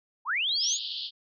sine linear sweep, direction up, 830.6 to 7040 Hz, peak -25 dBFS, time 0.25-0.79 s, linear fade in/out 50 ms
sine tone, 3279 Hz, G#7, 23 cents flat, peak -34 dBFS, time 0.49-0.74 s, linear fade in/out 0 ms
pink band-pass noise, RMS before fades -35 dBFS, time 0.59-1.11 s, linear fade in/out 50 ms, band 3000 to 4700 Hz, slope 96 dB/octave
effects none

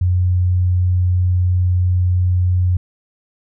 sine tone, 90.3 Hz, F#2, 42 cents flat, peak -12 dBFS, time 0.01-2.77 s, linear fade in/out 5 ms, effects none

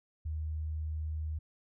sine tone, 77.78 Hz, D#2, in tune, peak -33 dBFS, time 0.25-1.39 s, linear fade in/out 10 ms, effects none

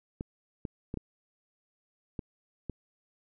clicks, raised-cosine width 3 ms, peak -22 dBFS, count 6, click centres 0.209 / 0.652 / 0.941 / 0.973 / 2.192 / 2.697 s, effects none

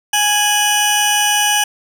20% pulse tone pair together, 830.6 / 2960 Hz, G#5 / F#7, 0 / 0 cents, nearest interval octave + minor seventh, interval 2200 cents, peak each -10 dBFS, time 0.13-1.64 s, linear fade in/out 5 ms, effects none

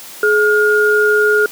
sine tone pair together, 422.7 / 1424.7 Hz, G#4 / F6, +31 / +34 cents, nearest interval octave + major sixth, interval 2103 cents, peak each -12 dBFS, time 0.23-1.46 s, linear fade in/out 2 ms, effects white hiss -34 dBFS RMS until 1.51 s + high-pass 150 Hz 12 dB/octave

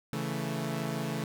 sawtooth chord, A major, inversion first, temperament equal, 138.59 / 164.81 / 220 Hz, C#3 / E3 / A3, 0 / 0 / 0 cents, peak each -32 dBFS, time 0.13-1.24 s, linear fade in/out 0 ms, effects none

